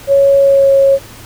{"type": "tone with pitch glide", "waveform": "sine", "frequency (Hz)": [554.4, 547.4], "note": ["C#5", "C#5"], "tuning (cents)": [0, -22], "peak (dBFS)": -5, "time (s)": [0.07, 0.99], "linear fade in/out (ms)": 50, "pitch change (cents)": -22, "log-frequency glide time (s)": [0.37, 0.71], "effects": ["added 112 Hz sine -38 dBFS peak until 1.25 s", "pink hiss -35 dBFS RMS until 1.25 s"]}